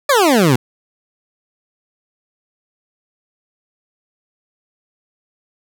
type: exponential sweep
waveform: 20% pulse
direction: down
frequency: 601 to 116.54 Hz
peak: -5 dBFS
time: 0.09-0.56 s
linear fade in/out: 5 ms
effects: none